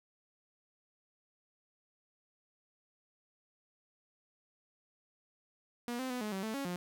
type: tone with pitch steps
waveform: sawtooth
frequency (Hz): 240.1 / 259.2 / 249.2 / 212.3 / 191.6 / 219.9 / 277 / 177.8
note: B3 / C4 / B3 / G#3 / G3 / A3 / C#4 / F3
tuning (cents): -49 / -16 / +16 / +38 / -39 / -1 / -1 / +31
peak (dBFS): -32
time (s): 5.88-6.76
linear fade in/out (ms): 0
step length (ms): 110
effects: none